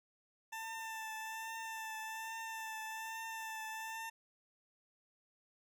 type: tone with vibrato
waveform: 20% pulse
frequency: 889 Hz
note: A5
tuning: 18 cents sharp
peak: -37 dBFS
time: 0.52-4.1 s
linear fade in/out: 10 ms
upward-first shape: triangle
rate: 1.2 Hz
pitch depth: 27 cents each way
effects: none